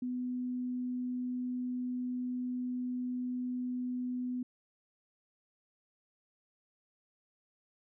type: tone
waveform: sine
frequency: 249.5 Hz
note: B3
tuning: 18 cents sharp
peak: -33 dBFS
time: 0.02-4.43 s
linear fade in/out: 5 ms
effects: none